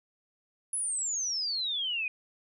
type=exponential sweep; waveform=sine; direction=down; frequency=10548 to 2442 Hz; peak=-29 dBFS; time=0.73-2.08 s; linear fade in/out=2 ms; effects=none